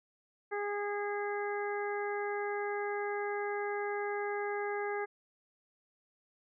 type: harmonic tone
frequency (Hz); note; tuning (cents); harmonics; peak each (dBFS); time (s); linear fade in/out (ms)
410; G#4; -22; 1 / 2 / 3 / 4 / 5; -35 / -39 / -44 / -42 / -44; 0.51-5.06; 20
effects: none